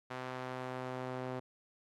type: tone with band-pass filter sweep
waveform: sawtooth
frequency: 128 Hz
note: C3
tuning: 38 cents flat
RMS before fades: -41 dBFS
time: 0.1-1.4 s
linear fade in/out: 10 ms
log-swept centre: 1200 to 600 Hz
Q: 0.75
effects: AAC 64 kbps